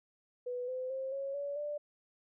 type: tone with pitch steps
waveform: sine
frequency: 493.9 / 511.6 / 530 / 549 / 568.7 / 589 Hz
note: B4 / C5 / C5 / C#5 / C#5 / D5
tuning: 0 / -39 / +22 / -17 / +44 / +5 cents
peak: -35 dBFS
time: 0.46-1.78 s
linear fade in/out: 10 ms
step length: 220 ms
effects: none